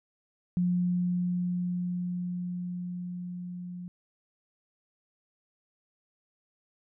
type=tone with level ramp; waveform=sine; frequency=178.1 Hz; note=F3; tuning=34 cents sharp; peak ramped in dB=-23 to -37 dBFS; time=0.57-3.88 s; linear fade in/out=0 ms; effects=none